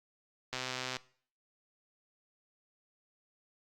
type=click train; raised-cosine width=0.2 ms; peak=-19 dBFS; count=57; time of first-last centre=0.53-0.968 s; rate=128 Hz; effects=noise-tail reverb RT60 0.5 s tail -20 dB re dry + Opus 48 kbps